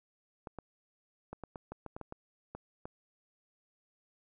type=clicks; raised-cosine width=1 ms; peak=-28 dBFS; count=12; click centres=0.472 / 0.587 / 1.33 / 1.437 / 1.558 / 1.72 / 1.863 / 1.965 / 2.013 / 2.124 / 2.55 / 2.855 s; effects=none